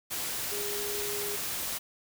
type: tone in noise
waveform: sine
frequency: 410.9 Hz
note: G#4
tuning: 18 cents flat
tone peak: -36 dBFS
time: 0.51-1.37 s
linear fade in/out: 20 ms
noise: white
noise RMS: -34 dBFS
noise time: 0.1-1.79 s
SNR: -5 dB
effects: none